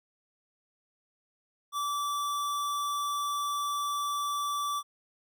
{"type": "tone", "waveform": "square", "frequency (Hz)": 1160, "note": "D6", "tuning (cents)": -22, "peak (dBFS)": -30, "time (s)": [1.72, 4.83], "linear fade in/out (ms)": 50, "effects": []}